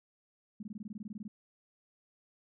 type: tone bursts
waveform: sine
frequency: 210 Hz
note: G#3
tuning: 19 cents sharp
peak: -39 dBFS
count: 14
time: 0.6-1.28 s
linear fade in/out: 5 ms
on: 30 ms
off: 20 ms
effects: none